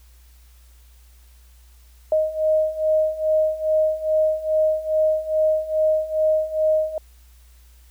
sine beating tone pair, 622.3 / 624.7 Hz, D#5 / D#5, 0 / +7 cents, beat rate 2.4 Hz, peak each -22 / -19 dBFS, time 2.12-6.98 s, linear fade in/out 2 ms, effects added 60 Hz sine -47 dBFS peak until 7.9 s + white hiss -58 dBFS RMS until 7.9 s

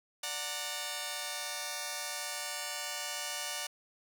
5% pulse chord, D augmented, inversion none, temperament just, 587.3 / 734.2 / 917.7 Hz, D5 / F#5 / A#5, 0 / -14 / -27 cents, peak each -29 dBFS, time 0.23-3.67 s, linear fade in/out 5 ms, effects none

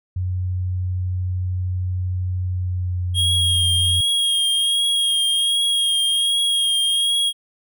sine tone with pitch glide, 91.3 to 89.37 Hz, F#2 to F2, -23 to +40 cents, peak -20 dBFS, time 0.16-4.01 s, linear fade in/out 5 ms, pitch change -37 cents, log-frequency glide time 2.45-3.23 s
square tone with vibrato, 3260 Hz, G#7, 33 cents flat, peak -17 dBFS, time 3.14-7.33 s, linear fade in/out 50 ms, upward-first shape triangle, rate 1.3 Hz, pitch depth 29 cents each way
effects none

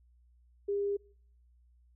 sine tone, 403.2 Hz, G4, 49 cents sharp, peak -29 dBFS, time 0.68-0.97 s, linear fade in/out 10 ms, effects noise-tail reverb RT60 0.6 s tail -26 dB re dry + added 60 Hz sine -61 dBFS peak until 1.95 s

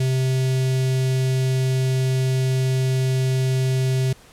square tone with notch filter, 130.5 Hz, C3, 4 cents flat, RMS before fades -20 dBFS, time 0-4.13 s, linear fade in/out 5 ms, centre 1100 Hz, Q 0.61, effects pink hiss -49 dBFS RMS until 4.32 s + low-pass 11000 Hz 12 dB/octave

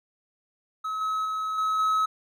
triangle tone with level steps, 1284 Hz, E6, 46 cents flat, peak -26 / -23 / -25 / -21 / -19 dBFS, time 0.84-2.06 s, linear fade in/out 10 ms, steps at 1.01 / 1.25 / 1.58 / 1.79 s, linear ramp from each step 2 ms, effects none

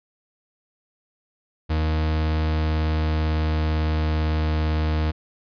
40% pulse tone with pitch glide, 78.2 to 77.7 Hz, D#2 to D#2, +9 to -2 cents, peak -19 dBFS, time 1.69-5.12 s, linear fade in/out 20 ms, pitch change -11 cents, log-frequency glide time 2.33-4.64 s, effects resampled to 11025 Hz

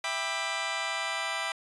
15% pulse chord, E minor seventh, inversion none, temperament just, 659.3 / 791.1 / 988.9 / 1186.7 Hz, E5 / G5 / B5 / D6, 0 / +16 / +2 / +18 cents, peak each -30 dBFS, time 0.04-1.52 s, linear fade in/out 2 ms, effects resampled to 22050 Hz

